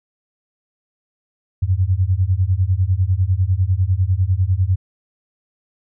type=beating tone pair; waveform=sine; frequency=88.5 / 98.5 Hz; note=F2 / G2; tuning=+23 / +9 cents; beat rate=10 Hz; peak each=-17 dBFS; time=1.62-4.76 s; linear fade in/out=10 ms; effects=none